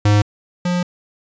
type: tone pair in turn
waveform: square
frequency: 103.83 / 177.57 Hz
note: G#2 / F3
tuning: 0 / +29 cents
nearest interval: major sixth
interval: 929 cents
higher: second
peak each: -11 / -17 dBFS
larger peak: first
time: 0.05-0.22 / 0.65-0.83 s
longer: second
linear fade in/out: 5 ms
effects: resampled to 16000 Hz